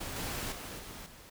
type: noise with level steps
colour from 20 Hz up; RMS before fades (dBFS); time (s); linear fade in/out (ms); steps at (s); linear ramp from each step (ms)
pink; -40 / -37 / -43 / -46 / -53; 0-1.3; 10; 0.16 / 0.52 / 0.79 / 1.06; 2
effects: none